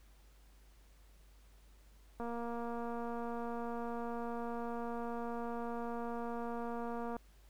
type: click train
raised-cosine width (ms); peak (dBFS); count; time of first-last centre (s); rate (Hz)
1; -29; 1168; 2.2-7.166; 235
effects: added 50 Hz sine -59 dBFS peak until 7.49 s + pink hiss -69 dBFS RMS until 7.49 s